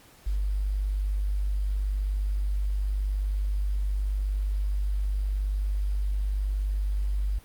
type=tone with quantisation; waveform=sine; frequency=49.56 Hz; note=G1; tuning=20 cents sharp; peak=-24 dBFS; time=0.26-7.39 s; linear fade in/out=10 ms; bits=9; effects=pink hiss -55 dBFS RMS until 7.44 s + Opus 48 kbps